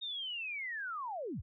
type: linear sweep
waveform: sine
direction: down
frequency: 3729 to 40.13 Hz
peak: -37 dBFS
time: 0.01-1.42 s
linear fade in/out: 20 ms
effects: none

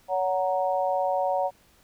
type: chord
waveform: sine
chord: F# major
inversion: second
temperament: equal with one note detuned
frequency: 563.1 / 740 / 932.3 Hz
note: C#5 / F#5 / A#5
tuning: +27 / 0 / 0 cents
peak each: -26 / -26 / -30 dBFS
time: 0.08-1.51 s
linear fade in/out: 50 ms
effects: pink hiss -60 dBFS RMS until 1.83 s

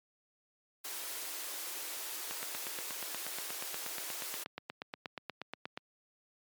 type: high-pass noise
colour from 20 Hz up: white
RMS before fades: -41 dBFS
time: 0.84-4.44 s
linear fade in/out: 10 ms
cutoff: 290 Hz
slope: 96 dB/octave
type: click train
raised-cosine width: 0.3 ms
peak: -23 dBFS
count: 30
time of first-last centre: 2.31-5.775 s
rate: 8.37 Hz
effects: high-pass 150 Hz 12 dB/octave + MP3 96 kbps

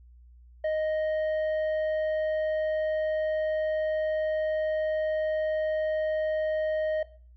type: tone with tanh clipping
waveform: sine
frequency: 622.3 Hz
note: D#5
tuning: in tune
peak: -26 dBFS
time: 0.64-7.03 s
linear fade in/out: 5 ms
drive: 6 dB
effects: noise-tail reverb RT60 0.4 s tail -17 dB re dry + added 60 Hz sine -50 dBFS peak until 7.36 s

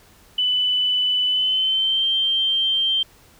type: tone with pitch glide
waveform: sine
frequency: 2992 to 3148 Hz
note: F#7 to G7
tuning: +19 to +7 cents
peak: -17 dBFS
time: 0.38-3.03 s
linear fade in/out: 5 ms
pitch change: +88 cents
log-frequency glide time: 1.26-2.06 s
effects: pink hiss -52 dBFS RMS until 3.39 s

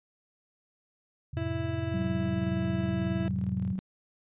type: chord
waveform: sine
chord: F major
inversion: none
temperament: just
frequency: 87.31 / 109.13 / 130.96 Hz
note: F2 / A2 / C3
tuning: 0 / -14 / +2 cents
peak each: -35 dBFS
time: 1.33-3.73 s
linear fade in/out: 10 ms
type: tone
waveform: 30% pulse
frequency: 329.6 Hz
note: E4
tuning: in tune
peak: -31 dBFS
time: 1.37-3.28 s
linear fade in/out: 0 ms
type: tone with tremolo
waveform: sine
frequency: 187.5 Hz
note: F#3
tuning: 23 cents sharp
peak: -28 dBFS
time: 1.94-3.79 s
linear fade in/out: 0 ms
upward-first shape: square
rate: 19 Hz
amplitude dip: 40%
effects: resampled to 8000 Hz

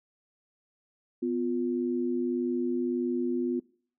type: tone pair together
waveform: sine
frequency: 250.1 / 351.8 Hz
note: B3 / F4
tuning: +22 / +13 cents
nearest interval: tritone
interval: 591 cents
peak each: -29 / -29 dBFS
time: 1.22-3.6 s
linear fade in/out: 10 ms
effects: noise-tail reverb RT60 0.5 s tail -22 dB re dry

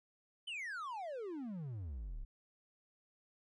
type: exponential sweep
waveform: triangle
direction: down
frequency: 3112 to 30.49 Hz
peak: -39 dBFS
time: 0.47-2.25 s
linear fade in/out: 10 ms
effects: resampled to 24000 Hz

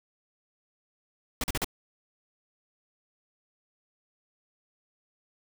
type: noise bursts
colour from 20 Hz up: pink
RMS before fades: -29 dBFS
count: 4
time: 1.41-1.645 s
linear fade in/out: 2 ms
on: 28 ms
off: 41 ms
effects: none

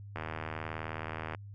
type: click train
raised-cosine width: 0.5 ms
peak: -22 dBFS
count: 95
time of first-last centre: 0.16-1.348 s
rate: 79.1 Hz
effects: added 101 Hz sine -44 dBFS peak until 1.54 s

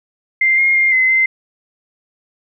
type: tone with pitch steps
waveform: sine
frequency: 2093 / 2136 / 2116 / 2048 / 2073 Hz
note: C7 / C7 / C7 / C7 / C7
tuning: 0 / +35 / +19 / -38 / -17 cents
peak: -10 dBFS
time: 0.41-1.26 s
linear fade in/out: 5 ms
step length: 170 ms
effects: none

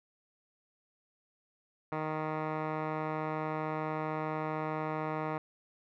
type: tone with low-pass filter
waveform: 10% pulse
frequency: 155.56 Hz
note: D#3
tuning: in tune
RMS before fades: -35 dBFS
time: 1.92-5.38 s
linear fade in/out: 2 ms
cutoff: 1500 Hz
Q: 3.1
effects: none

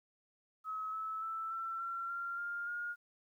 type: tone with pitch steps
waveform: sine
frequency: 1283 / 1302.4 / 1322.1 / 1342.1 / 1362.4 / 1383.1 / 1404 / 1425.2 Hz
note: E6 / E6 / E6 / E6 / F6 / F6 / F6 / F6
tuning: -47 / -21 / +5 / +31 / -43 / -17 / +9 / +35 cents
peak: -37 dBFS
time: 0.64-2.96 s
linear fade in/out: 50 ms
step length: 290 ms
effects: 12-bit

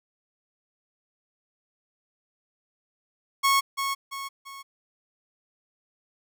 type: tone with echo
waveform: sawtooth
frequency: 1099 Hz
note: C#6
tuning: 15 cents flat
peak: -15 dBFS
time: 3.43-3.61 s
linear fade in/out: 20 ms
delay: 340 ms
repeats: 3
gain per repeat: -7 dB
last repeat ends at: 4.63 s
effects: none

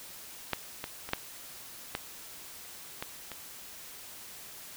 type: clicks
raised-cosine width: 0.3 ms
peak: -12 / -19 / -23 / -11 / -15 / -18 / -24 dBFS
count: 7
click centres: 0.533 / 0.841 / 1.09 / 1.134 / 1.951 / 3.025 / 3.317 s
effects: white hiss -47 dBFS RMS until 4.76 s

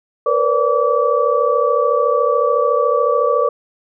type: tone cluster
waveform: sine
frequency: 469.2 / 503 / 577 / 1152 Hz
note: A#4 / B4 / D5 / D6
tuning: +11 / +32 / -31 / -34 cents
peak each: -18 dBFS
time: 0.26-3.49 s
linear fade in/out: 5 ms
effects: none

